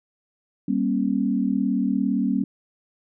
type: tone cluster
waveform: sine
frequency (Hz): 196 / 235.8 / 273.3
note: G3 / A#3 / C#4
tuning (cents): 0 / +20 / -24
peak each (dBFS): -24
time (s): 0.68-2.44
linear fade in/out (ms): 5
effects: none

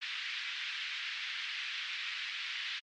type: band-pass noise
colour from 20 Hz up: white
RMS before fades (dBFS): -39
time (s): 0.01-2.8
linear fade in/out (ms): 20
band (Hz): 1700 to 3600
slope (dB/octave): 24
effects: low-pass 6000 Hz 12 dB/octave + MP3 48 kbps

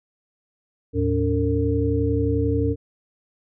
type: tone cluster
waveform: sine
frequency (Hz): 78.7 / 110 / 285.2 / 453.9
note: D#2 / A2 / C#4 / A#4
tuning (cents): +20 / 0 / +49 / -46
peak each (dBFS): -24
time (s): 0.93-2.76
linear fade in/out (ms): 50
effects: none

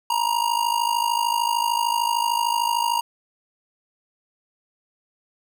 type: tone with amplitude modulation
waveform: square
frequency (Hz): 943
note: A#5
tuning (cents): +20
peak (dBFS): -17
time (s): 0.1-3.01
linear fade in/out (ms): 5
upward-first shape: sine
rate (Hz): 53.3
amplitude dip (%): 80
effects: none

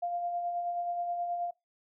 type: tone with tremolo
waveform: sine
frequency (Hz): 698.5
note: F5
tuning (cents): 0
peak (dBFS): -29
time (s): 0.02-1.51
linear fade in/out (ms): 10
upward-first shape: sine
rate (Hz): 9.4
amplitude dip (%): 35
effects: noise-tail reverb RT60 0.2 s tail -23 dB re dry

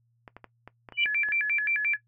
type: clicks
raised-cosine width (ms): 0.5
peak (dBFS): -28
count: 8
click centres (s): 0.278 / 0.366 / 0.443 / 0.676 / 0.888 / 0.923 / 1.058 / 1.287
type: tone with exponential growth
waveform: sine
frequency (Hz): 2960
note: F#7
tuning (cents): 0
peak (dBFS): -21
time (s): 0.92-1.04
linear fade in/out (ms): 2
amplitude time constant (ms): 25
type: tone with vibrato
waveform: sine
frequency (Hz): 2000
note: B6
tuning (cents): +21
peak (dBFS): -24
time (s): 0.97-1.97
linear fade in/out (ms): 20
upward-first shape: square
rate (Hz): 5.7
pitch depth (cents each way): 280
effects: noise-tail reverb RT60 0.1 s tail -17 dB re dry + added 117 Hz sine -66 dBFS peak until 2.07 s

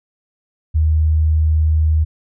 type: tone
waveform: sine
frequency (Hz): 78.2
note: D#2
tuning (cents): +9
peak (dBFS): -11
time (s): 0.74-2.05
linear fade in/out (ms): 20
effects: none

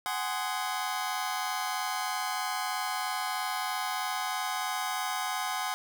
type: chord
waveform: sawtooth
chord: Ab dominant seventh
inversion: third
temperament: just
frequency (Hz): 747.5 / 830.6 / 1038.3 / 1245.9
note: Gb5 / Ab5 / C6 / Eb6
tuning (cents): +17 / 0 / -14 / +2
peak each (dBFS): -31 / -32 / -32 / -34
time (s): 0.06-5.74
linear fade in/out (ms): 0
effects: none

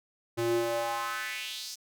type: tone with high-pass filter sweep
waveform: square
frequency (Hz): 116.54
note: A#2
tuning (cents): 0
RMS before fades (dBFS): -32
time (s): 0.37-1.76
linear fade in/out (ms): 20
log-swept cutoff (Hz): 230 to 5700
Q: 3.1
effects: none

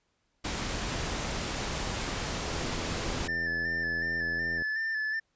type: noise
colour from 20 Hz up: pink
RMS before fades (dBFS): -33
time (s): 0.44-3.28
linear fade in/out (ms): 10
type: click train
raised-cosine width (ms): 2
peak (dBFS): -28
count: 180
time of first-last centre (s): 2.48-4.621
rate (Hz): 83.6
type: tone with vibrato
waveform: triangle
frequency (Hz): 1760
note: A6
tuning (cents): 0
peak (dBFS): -27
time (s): 3.28-5.2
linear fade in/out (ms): 10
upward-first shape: square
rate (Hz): 2.7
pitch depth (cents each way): 28
effects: pink hiss -75 dBFS RMS until 5.35 s + resampled to 16000 Hz

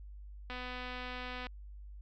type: click train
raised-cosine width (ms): 0.3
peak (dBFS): -27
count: 243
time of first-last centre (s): 0.5-1.468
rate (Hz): 250
effects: added 50 Hz sine -46 dBFS peak until 2.01 s + low-pass 5000 Hz 12 dB/octave

